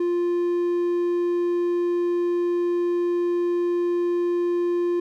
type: tone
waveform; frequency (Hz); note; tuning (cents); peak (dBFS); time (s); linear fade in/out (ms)
triangle; 349.2; F4; 0; -18; 0-5; 5
effects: none